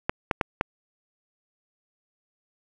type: clicks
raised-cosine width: 0.5 ms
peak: -7 dBFS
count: 4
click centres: 0.095 / 0.312 / 0.412 / 0.611 s
effects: none